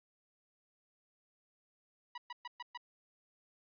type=tone bursts; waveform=sawtooth; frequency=972 Hz; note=B5; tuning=28 cents flat; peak=-38 dBFS; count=5; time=2.15-2.775 s; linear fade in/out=5 ms; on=29 ms; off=120 ms; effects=resampled to 11025 Hz